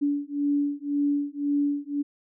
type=beating tone pair; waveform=sine; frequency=286.4 / 288.3 Hz; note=D4 / D4; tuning=-43 / -32 cents; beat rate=1.9 Hz; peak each=-26 dBFS; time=0.01-2.03 s; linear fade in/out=20 ms; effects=none